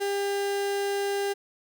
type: tone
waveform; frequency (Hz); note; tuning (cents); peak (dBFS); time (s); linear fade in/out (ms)
35% pulse; 400; G4; +35; -24; 0-1.34; 20
effects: none